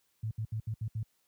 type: tone bursts at uneven times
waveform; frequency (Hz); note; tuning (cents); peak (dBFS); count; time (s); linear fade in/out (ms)
sine; 109.7; A2; -5; -31; 6; 0.23-0.31 / 0.38-0.45 / 0.52-0.6 / 0.67-0.74 / 0.81-0.88 / 0.95-1.03; 5
effects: white hiss -74 dBFS RMS until 1.27 s + high-pass 60 Hz 12 dB/octave